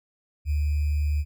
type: tone with sample-and-hold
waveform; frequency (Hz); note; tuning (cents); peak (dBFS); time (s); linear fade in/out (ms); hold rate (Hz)
sine; 74.1; D2; +16; -21; 0.45-1.25; 50; 2450
effects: none

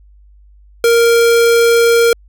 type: tone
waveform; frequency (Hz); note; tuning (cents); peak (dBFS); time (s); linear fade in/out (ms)
square; 466.2; A#4; 0; -8; 0.84-2.13; 2
effects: added 50 Hz sine -41 dBFS peak until 2.28 s

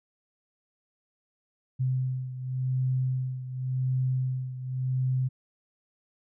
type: beating tone pair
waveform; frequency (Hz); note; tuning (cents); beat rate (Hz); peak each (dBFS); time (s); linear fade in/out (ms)
sine; 128.9 / 129.8; C3 / C3; -26 / -13; 0.9; -27 / -32; 1.79-5.29; 20
effects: none

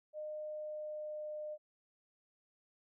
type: tone with pitch glide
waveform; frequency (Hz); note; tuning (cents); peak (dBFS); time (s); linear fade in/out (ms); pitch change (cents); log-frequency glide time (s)
sine; 610 to 606.1; D#5 to D#5; -34 to -46; -40; 0.13-1.58; 50; -12; 0.45-1.32
effects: none

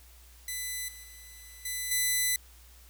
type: tone with level steps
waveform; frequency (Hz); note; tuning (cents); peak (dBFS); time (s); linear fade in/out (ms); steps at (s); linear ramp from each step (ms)
5% pulse; 2000; B6; +21; -23 / -35 / -38 / -22 / -15; 0.48-2.36; 2; 0.88 / 1.03 / 1.65 / 1.91; 5
effects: added 60 Hz sine -53 dBFS peak until 2.89 s + white hiss -58 dBFS RMS until 2.89 s

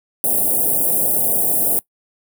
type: band-stop noise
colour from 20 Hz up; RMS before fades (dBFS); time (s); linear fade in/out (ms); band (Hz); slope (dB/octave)
white; -17; 0.24-1.79; 0; 750 to 9100; 48
effects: noise-tail reverb RT60 0.1 s tail -21 dB re dry + high-pass 150 Hz 12 dB/octave

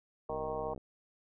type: harmonic tone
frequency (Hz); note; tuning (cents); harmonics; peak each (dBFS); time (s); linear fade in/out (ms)
155.56; D#3; 0; 3 / 4 / 5 / 6 / 7; -38 / -40 / -42 / -44 / -45; 0.29-0.74; 5
type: click train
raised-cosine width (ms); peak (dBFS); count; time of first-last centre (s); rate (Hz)
2; -32; 32; 0.3-0.778; 64.9
effects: none

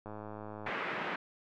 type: click train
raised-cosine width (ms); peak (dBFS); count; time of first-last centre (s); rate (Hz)
1; -30; 68; 0.06-0.692; 106
type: band-pass noise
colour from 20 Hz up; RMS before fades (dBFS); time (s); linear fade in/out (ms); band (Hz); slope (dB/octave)
white; -37; 0.66-1.16; 5; 160 to 2200; 24
effects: none

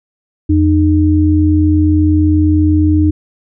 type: tone pair together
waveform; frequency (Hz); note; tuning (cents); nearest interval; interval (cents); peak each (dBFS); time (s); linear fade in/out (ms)
sine; 85.8 / 305.8; F2 / D#4; -30 / -30; octave + minor seventh; 2200; -10; 0.49-3.11; 10
effects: none

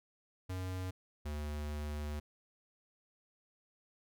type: tone pair in turn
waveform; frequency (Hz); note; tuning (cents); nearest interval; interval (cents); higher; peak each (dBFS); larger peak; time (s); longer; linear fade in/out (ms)
square; 92.5 / 74.42; F#2 / D2; 0 / +24; major third; 376; first; -38 / -38; neither; 0.49-0.91 / 1.25-2.2; second; 10
effects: none

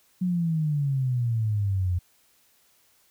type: exponential sweep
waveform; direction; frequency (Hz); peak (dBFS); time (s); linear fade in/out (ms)
sine; down; 185 to 87.1; -22; 0.21-1.99; 10
effects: white hiss -63 dBFS RMS until 3.1 s

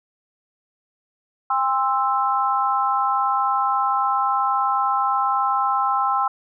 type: chord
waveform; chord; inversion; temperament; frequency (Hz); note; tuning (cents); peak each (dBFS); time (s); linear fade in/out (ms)
sine; C major; second; equal with one note detuned; 802.8 / 1046.5 / 1318.5; G5 / C6 / E6; +41 / 0 / 0; -22; 1.5-6.28; 5
effects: none

